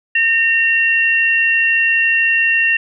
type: tone pair together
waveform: sine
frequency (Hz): 1831 / 2743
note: A#6 / F7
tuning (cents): -32 / -32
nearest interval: perfect fifth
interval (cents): 700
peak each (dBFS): -14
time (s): 0.15-2.77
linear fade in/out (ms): 5
effects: none